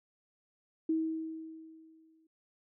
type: tone with exponential decay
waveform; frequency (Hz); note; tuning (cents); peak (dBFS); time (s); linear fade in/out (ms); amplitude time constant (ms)
sine; 320.6; E4; -48; -26; 0.89-2.27; 5; 300
effects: none